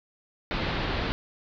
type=low-pass noise; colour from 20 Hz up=pink; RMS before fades=-29 dBFS; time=0.51-1.12 s; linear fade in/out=0 ms; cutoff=4400 Hz; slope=48 dB/octave; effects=none